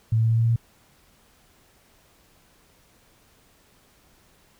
sine tone with pitch steps, 111.6 / 112.31 / 113.03 / 113.75 / 114.47 / 115.2 / 115.94 Hz, A2 / A2 / A2 / A#2 / A#2 / A#2 / A#2, +25 / +36 / +47 / -42 / -31 / -20 / -9 cents, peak -17 dBFS, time 0.12-0.561 s, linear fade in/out 5 ms, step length 63 ms, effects pink hiss -59 dBFS RMS until 4.59 s

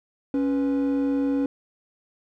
triangle tone pair together, 277.2 / 492.8 Hz, C#4 / B4, 0 / -4 cents, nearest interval minor seventh, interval 996 cents, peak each -18 / -27 dBFS, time 0.34-1.46 s, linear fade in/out 2 ms, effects tanh soft clip ceiling -16 dBFS

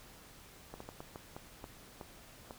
slowing click train, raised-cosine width 1 ms, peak -30 dBFS, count 9, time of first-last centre 0.74-2.509 s, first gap 64 ms, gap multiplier 1.34, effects pink hiss -56 dBFS RMS until 2.58 s

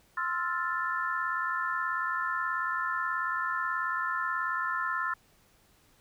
sine chord, F major seventh, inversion second, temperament equal, 1046.5 / 1318.5 / 1396.9 / 1760 Hz, C6 / E6 / F6 / A6, 0 / 0 / 0 / 0 cents, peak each -34 dBFS, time 0.17-5.14 s, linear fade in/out 5 ms, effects pink hiss -64 dBFS RMS until 6 s

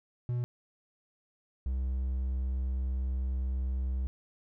triangle tone pair in turn, 121.9 / 64.57 Hz, B2 / C2, -22 / -22 cents, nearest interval major seventh, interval 1100 cents, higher first, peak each -27 dBFS, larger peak neither, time 0.29-0.44 / 1.66-4.07 s, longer second, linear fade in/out 0 ms, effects none

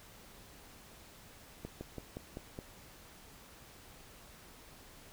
slowing click train, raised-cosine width 2 ms, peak -28 dBFS, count 6, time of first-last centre 1.65-2.589 s, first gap 160 ms, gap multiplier 1.08, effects pink hiss -56 dBFS RMS until 5.12 s

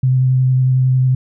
sine tone with vibrato, 129.2 Hz, C3, 21 cents flat, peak -10 dBFS, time 0.03-1.15 s, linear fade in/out 5 ms, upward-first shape square, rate 11 Hz, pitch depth 10 cents each way, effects none

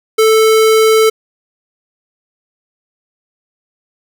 square tone, 440 Hz, A4, in tune, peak -7 dBFS, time 0.18-1.1 s, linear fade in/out 10 ms, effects none

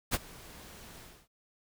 pink noise with ADSR envelope, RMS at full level -27 dBFS, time 0.11-1.28 s, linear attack 30 ms, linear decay 36 ms, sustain -23 dB, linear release 270 ms, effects none

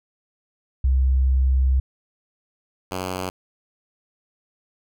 sine / 5% pulse tone pair in turn, 65.41 / 92.5 Hz, C2 / F#2, 0 / 0 cents, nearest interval tritone, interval 600 cents, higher second, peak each -15 dBFS, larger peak neither, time 0.84-1.8 / 2.91-3.3 s, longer first, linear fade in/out 5 ms, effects none

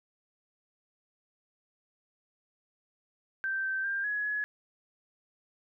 sine tone with pitch steps, 1562 / 1553 / 1592 / 1680 / 1690 Hz, G6 / G6 / G6 / G#6 / G#6, -7 / -17 / +26 / +19 / +30 cents, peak -29 dBFS, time 3.44-4.44 s, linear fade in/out 0 ms, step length 200 ms, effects none

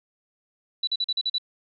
sine tone bursts, 3951 Hz, B7, in tune, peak -22 dBFS, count 7, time 0.83-1.383 s, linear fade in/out 5 ms, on 43 ms, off 42 ms, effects none

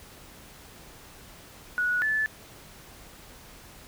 sine tone pair in turn, 1464 / 1741 Hz, F#6 / A6, -19 / -19 cents, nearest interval minor third, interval 300 cents, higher second, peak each -23 dBFS, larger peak neither, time 1.78-2.02 / 2.02-2.26 s, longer neither, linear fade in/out 0 ms, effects pink hiss -49 dBFS RMS until 3.87 s

